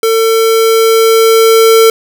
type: tone with level ramp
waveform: square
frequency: 450 Hz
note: A4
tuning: 39 cents sharp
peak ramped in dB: -8 to -3 dBFS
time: 0.03-1.9 s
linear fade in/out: 2 ms
effects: none